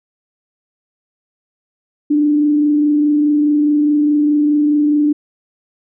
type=tone with frequency modulation; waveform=sine; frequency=296.1 Hz; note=D4; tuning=14 cents sharp; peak=-10 dBFS; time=2.1-5.13 s; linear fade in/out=10 ms; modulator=24.8 Hz; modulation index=0.22; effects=none